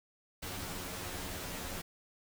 pink noise with comb filter, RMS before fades -41 dBFS, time 0.42-1.82 s, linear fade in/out 10 ms, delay 11 ms, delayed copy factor +0.8, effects none

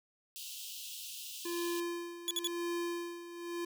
pink high-pass noise, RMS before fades -45 dBFS, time 0.36-1.8 s, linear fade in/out 0 ms, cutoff 2700 Hz, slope 96 dB/octave
square tone with tremolo, 344.3 Hz, F4, 25 cents flat, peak -34 dBFS, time 1.45-3.65 s, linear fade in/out 5 ms, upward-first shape sine, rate 0.96 Hz, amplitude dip 75%
sawtooth tone bursts, 3395 Hz, G#7, 37 cents sharp, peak -28 dBFS, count 3, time 2.28-2.472 s, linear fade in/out 0 ms, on 28 ms, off 54 ms
effects none

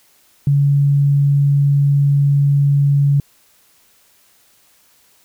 sine tone, 141.6 Hz, C#3, 37 cents sharp, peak -10 dBFS, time 0.47-3.2 s, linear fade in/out 2 ms, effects white hiss -54 dBFS RMS until 5.24 s

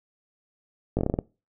slowing click train, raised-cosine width 2 ms, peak -11 dBFS, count 8, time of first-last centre 0.97-1.189 s, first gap 18 ms, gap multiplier 1.18, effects noise-tail reverb RT60 0.3 s tail -23 dB re dry

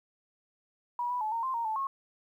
sine tone with pitch steps, 967 / 985 / 862 / 920 / 1047 / 929 / 874 / 1088 Hz, B5 / B5 / A5 / A#5 / C6 / A#5 / A5 / C#6, -37 / -5 / -36 / -23 / +1 / -6 / -12 / -33 cents, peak -29 dBFS, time 0.99-1.87 s, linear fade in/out 2 ms, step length 110 ms, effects 11-bit

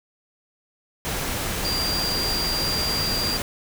sine tone in noise, 4752 Hz, D8, 20 cents sharp, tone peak -24 dBFS, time 1.65-3.37 s, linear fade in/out 0 ms, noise pink, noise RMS -27 dBFS, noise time 1.05-3.42 s, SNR 0 dB, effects none

